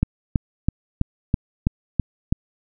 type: click train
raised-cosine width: 5 ms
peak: -5 dBFS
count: 8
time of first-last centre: 0.03-2.325 s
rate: 3.05 Hz
effects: none